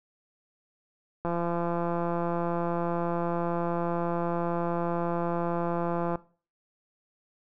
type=click train; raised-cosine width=1 ms; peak=-17 dBFS; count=840; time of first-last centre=1.25-6.156 s; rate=171 Hz; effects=noise-tail reverb RT60 0.4 s tail -19 dB re dry